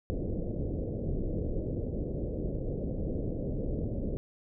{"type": "low-pass noise", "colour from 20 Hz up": "pink", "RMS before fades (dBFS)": -33, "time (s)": [0.1, 4.17], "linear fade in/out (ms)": 0, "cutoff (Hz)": 560, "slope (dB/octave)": 48, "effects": []}